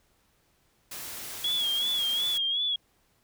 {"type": "noise", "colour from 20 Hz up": "white", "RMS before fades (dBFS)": -39, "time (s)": [0.91, 2.38], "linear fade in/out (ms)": 5}
{"type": "tone with vibrato", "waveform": "sine", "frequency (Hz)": 3322, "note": "G#7", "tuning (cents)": 0, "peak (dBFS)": -25, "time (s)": [1.44, 2.76], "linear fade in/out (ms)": 5, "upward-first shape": "sine", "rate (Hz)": 2.7, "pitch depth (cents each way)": 74}
{"effects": ["pink hiss -68 dBFS RMS until 3.23 s"]}